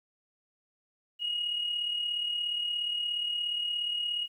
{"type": "tone with amplitude modulation", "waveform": "sine", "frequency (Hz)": 2884, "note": "F#7", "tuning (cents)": -45, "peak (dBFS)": -26, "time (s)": [1.19, 4.28], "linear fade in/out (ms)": 50, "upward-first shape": "sine", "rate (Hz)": 37, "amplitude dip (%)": 50, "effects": ["tanh soft clip ceiling -23 dBFS", "11-bit"]}